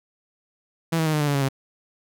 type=tone with pitch steps; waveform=sawtooth; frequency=164.81 / 160.21 / 155.74 / 151.39 / 147.17 / 143.06 / 139.07 / 135.19 Hz; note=E3 / E3 / D#3 / D#3 / D3 / D3 / C#3 / C#3; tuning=0 / -49 / +2 / -47 / +4 / -45 / +6 / -43 cents; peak=-16 dBFS; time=0.92-1.488 s; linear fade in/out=10 ms; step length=71 ms; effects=none